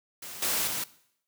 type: noise with level steps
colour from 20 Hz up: white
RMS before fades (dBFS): -41 / -28 / -32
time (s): 0.22-0.84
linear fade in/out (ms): 5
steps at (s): 0.42 / 0.67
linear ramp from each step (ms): 5
effects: noise-tail reverb RT60 0.7 s tail -19 dB re dry + high-pass 100 Hz 12 dB/octave

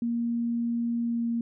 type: tone with pitch glide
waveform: sine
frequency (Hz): 234.8 to 233.2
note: A#3 to A#3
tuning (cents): +13 to +1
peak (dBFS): -25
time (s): 0.02-1.41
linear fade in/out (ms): 2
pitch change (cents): -12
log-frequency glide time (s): 1.02-1.27
effects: none

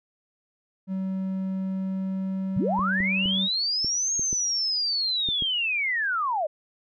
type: tone with pitch glide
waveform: triangle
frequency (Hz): 190 to 191.54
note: F#3 to G3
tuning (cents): +46 to -40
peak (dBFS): -24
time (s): 0.87-3.49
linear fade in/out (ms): 50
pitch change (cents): +14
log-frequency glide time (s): 1.53-3.34
type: linear two-way sweep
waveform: sine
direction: up then down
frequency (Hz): 74.8 to 6560 to 570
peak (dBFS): -23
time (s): 2.56-6.47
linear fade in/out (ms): 10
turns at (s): 4.14
type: clicks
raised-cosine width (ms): 3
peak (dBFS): -22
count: 8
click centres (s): 2.792 / 3.004 / 3.258 / 3.846 / 4.195 / 4.329 / 5.288 / 5.423
effects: none

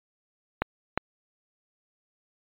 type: clicks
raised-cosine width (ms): 0.5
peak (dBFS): -8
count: 2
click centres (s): 0.62 / 0.976
effects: resampled to 8000 Hz

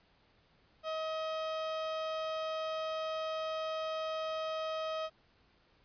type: tone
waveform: 30% pulse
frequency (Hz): 634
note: D#5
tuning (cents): +32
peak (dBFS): -32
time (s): 0.83-5.1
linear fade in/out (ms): 50
effects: pink hiss -68 dBFS RMS until 5.84 s + resampled to 11025 Hz

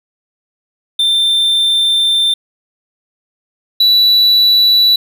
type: tone pair in turn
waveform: triangle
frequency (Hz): 3573 / 3947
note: A7 / B7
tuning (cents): +26 / -2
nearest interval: major second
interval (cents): 172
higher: second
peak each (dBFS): -8 / -5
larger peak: second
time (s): 0.99-2.34 / 3.8-4.96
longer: first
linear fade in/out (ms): 5
effects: none

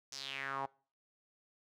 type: tone with band-pass filter sweep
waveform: sawtooth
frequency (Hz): 136.6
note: C#3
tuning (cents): -25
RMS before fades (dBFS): -41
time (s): 0.12-0.66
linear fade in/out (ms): 5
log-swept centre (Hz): 6000 to 810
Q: 4.5
effects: noise-tail reverb RT60 0.4 s tail -23 dB re dry

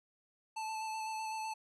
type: tone with vibrato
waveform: square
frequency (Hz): 877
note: A5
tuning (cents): -6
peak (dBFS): -38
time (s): 0.56-1.54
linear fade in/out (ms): 10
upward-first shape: square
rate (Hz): 7.9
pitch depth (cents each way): 12
effects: resampled to 24000 Hz

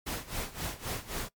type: noise with tremolo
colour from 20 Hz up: pink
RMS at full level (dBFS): -34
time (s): 0.06-1.29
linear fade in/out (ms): 10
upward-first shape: sine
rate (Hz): 3.8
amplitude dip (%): 85
effects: noise-tail reverb RT60 0.1 s tail -21 dB re dry + MP3 96 kbps

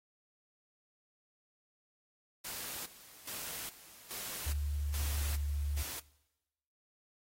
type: noise with tremolo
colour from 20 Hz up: white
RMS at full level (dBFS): -42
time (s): 2.44-6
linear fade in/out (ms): 10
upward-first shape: square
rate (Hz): 1.2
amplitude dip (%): 80
type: tone with pitch glide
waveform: sine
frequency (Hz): 73 to 72.58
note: D2 to D2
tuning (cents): -10 to -20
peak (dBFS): -32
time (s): 4.46-5.83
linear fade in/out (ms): 10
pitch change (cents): -10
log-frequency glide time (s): 4.8-5.27
effects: noise-tail reverb RT60 1.0 s tail -22 dB re dry + AAC 48 kbps

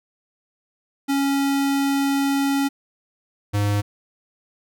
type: tone pair in turn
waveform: square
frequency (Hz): 277.2 / 102.58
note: C#4 / G#2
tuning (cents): 0 / -21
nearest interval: octave + perfect fourth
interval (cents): 1721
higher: first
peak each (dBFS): -19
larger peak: neither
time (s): 1.08-2.69 / 3.53-3.82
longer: first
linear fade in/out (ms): 20
effects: none

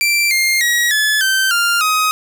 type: tone with pitch steps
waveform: sawtooth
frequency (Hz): 2349 / 2117 / 1908 / 1719.6 / 1549.8 / 1396.7 / 1258.8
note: D7 / C7 / A#6 / A6 / G6 / F6 / D#6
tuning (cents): 0 / +20 / +40 / -40 / -20 / 0 / +20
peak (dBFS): -9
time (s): 0.01-2.11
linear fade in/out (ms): 0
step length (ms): 300
effects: none

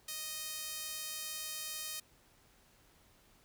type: tone with high-pass filter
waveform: sawtooth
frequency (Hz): 622.3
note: D#5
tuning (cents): 0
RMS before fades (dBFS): -42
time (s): 0.08-2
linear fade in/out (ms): 5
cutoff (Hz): 4100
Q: 0.52
effects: pink hiss -66 dBFS RMS until 3.44 s

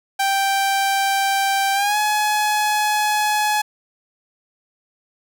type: tone with pitch glide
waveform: sawtooth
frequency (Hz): 784 to 845.1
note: G5 to G#5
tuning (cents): 0 to +30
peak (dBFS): -13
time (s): 0.19-3.62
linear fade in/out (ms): 10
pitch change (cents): +130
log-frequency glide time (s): 1.74-1.97
effects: none

